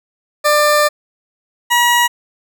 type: tone pair in turn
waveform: 20% pulse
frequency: 595 / 960.5 Hz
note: D5 / B5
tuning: +22 / -48 cents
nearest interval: minor sixth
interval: 830 cents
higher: second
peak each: -5 dBFS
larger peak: neither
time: 0.44-0.89 / 1.7-2.08 s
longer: first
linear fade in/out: 20 ms
effects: none